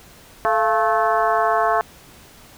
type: harmonic tone with a mistuned harmonic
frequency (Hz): 217.7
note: A3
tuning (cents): -18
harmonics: 2 / 3 / 4 / 5 / 6 / 7 / 8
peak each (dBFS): -25 / -19 / -24 / -21 / -26 / -28 / -31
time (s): 0.45-1.81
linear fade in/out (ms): 0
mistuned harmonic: 3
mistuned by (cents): +83
effects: pink hiss -46 dBFS RMS until 2.57 s